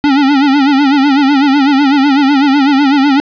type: tone with vibrato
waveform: square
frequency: 279 Hz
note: C#4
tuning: 11 cents sharp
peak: -7 dBFS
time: 0.04-3.2 s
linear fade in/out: 0 ms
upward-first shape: sine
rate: 8 Hz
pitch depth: 100 cents each way
effects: resampled to 11025 Hz + 7-bit